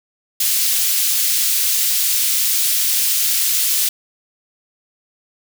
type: high-pass noise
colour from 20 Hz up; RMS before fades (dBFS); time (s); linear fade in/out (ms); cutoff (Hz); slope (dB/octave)
white; -17; 0.4-3.89; 5; 3100; 12
effects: none